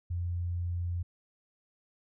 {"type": "tone", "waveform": "sine", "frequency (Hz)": 87.31, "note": "F2", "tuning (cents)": 0, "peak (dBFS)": -30, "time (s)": [0.1, 1.03], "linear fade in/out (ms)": 10, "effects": []}